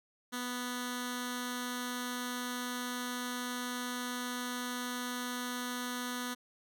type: tone with notch filter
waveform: 10% pulse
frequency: 246.9 Hz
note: B3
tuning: in tune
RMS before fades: -38 dBFS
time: 0.32-6.35 s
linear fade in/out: 20 ms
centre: 630 Hz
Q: 0.65
effects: none